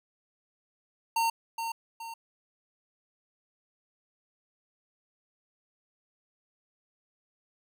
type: tone with echo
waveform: square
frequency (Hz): 914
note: A#5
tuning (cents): -34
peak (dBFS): -25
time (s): 1.16-1.3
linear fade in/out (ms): 5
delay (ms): 420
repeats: 2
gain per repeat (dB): -7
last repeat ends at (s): 2.14
effects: none